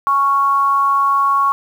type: tone with amplitude modulation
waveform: sine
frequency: 1108.7 Hz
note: C#6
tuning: in tune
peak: -9 dBFS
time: 0.07-1.52 s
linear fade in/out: 0 ms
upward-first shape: sine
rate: 275 Hz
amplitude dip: 50%
effects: 7-bit